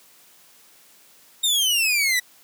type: exponential sweep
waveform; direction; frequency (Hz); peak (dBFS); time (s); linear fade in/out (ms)
sawtooth; down; 3729 to 1934; -15; 1.43-2.2; 10
effects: white hiss -53 dBFS RMS until 2.43 s + high-pass 150 Hz 12 dB/octave